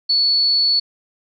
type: tone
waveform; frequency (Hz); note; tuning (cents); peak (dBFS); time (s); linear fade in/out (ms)
sine; 4428; C#8; -3; -13; 0.09-0.8; 10
effects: none